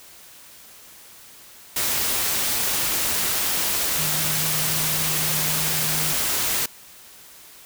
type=tone in noise; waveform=sine; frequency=155.56 Hz; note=D#3; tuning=in tune; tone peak=-31 dBFS; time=3.98-6.14 s; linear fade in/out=5 ms; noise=white; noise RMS=-23 dBFS; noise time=1.76-6.66 s; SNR=-11 dB; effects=white hiss -46 dBFS RMS until 7.65 s